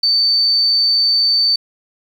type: tone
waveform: sine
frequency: 4556 Hz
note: C#8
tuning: 47 cents sharp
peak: -11 dBFS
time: 0.03-1.56 s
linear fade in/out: 5 ms
effects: 7-bit